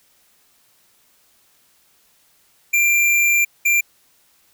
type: tone bursts at uneven times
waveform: square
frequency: 2375 Hz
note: D7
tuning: 19 cents sharp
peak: -14 dBFS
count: 2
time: 2.73-3.45 / 3.65-3.81 s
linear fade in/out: 10 ms
effects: white hiss -58 dBFS RMS until 4.53 s